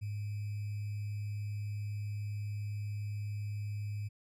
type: tone with sample-and-hold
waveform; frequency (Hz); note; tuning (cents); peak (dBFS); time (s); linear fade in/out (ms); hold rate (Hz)
sine; 103.7; G#2; -2; -35; 0.01-4.09; 20; 2450
effects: resampled to 32000 Hz